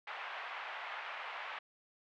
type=band-pass noise; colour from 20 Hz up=pink; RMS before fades=-44 dBFS; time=0.07-1.59 s; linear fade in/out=5 ms; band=760 to 2800 Hz; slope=24 dB/octave; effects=none